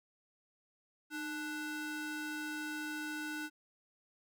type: ring-modulated tone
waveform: square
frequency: 587.3 Hz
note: D5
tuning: in tune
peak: -36 dBFS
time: 1.1-3.5 s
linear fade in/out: 50 ms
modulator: 893 Hz
effects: none